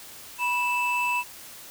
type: tone pair together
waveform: triangle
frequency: 978.7 / 2637 Hz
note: B5 / E7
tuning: -16 / 0 cents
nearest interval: octave + perfect fourth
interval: 1716 cents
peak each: -24 dBFS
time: 0.38-1.24 s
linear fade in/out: 50 ms
effects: white hiss -44 dBFS RMS until 1.7 s